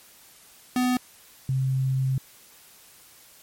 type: tone pair in turn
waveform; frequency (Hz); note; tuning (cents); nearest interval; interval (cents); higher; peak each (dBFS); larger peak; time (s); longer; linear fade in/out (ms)
square / sine; 250.4 / 132.3; B3 / C3; +24 / +20; major seventh; 1104; first; -21; neither; 0.76-0.97 / 1.49-2.18; second; 2
effects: white hiss -52 dBFS RMS until 3.42 s + MP3 64 kbps